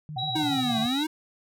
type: tone with vibrato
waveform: sine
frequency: 136.5 Hz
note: C#3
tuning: 26 cents flat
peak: -34 dBFS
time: 0.09-0.86 s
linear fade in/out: 0 ms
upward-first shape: square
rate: 7.3 Hz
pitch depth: 190 cents each way
type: tone with tremolo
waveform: sine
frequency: 758 Hz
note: F#5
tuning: 42 cents sharp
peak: -28 dBFS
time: 0.16-0.87 s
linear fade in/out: 10 ms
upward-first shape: sine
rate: 17 Hz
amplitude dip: 70%
type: tone with pitch glide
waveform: sine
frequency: 3878 to 3849 Hz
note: B7 to B7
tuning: -32 to -45 cents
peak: -29 dBFS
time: 0.18-1.04 s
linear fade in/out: 10 ms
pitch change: -13 cents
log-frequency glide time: 0.36-0.7 s
type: exponential two-way sweep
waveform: square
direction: down then up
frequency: 320 to 220 to 320 Hz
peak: -26 dBFS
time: 0.35-1.07 s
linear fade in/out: 10 ms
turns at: 0.8 s
effects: none